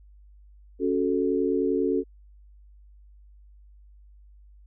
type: chord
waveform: sine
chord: F# minor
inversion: second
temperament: equal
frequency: 277.2 / 370 / 440 Hz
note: C#4 / F#4 / A4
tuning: 0 / 0 / 0 cents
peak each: -26 dBFS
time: 0.79-2.04 s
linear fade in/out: 50 ms
effects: added 50 Hz sine -49 dBFS peak until 4.66 s